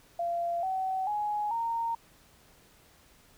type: tone with pitch steps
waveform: sine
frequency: 687 / 757.9 / 836.1 / 922.3 Hz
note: F5 / F#5 / G#5 / A#5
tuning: -29 / +41 / +11 / -19 cents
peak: -28 dBFS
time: 0.19-1.95 s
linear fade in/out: 5 ms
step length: 440 ms
effects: pink hiss -60 dBFS RMS until 3.37 s